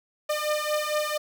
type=beating tone pair; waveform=sawtooth; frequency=601 / 605.4 Hz; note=D5 / D#5; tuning=+40 / -48 cents; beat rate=4.4 Hz; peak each=-24 dBFS; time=0.29-1.18 s; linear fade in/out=10 ms; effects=none